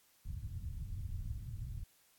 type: low-pass noise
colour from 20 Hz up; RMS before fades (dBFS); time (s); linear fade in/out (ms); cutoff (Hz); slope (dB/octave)
white; -42; 0.25-1.84; 10; 110; 24
effects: white hiss -69 dBFS RMS until 2.18 s + AAC 64 kbps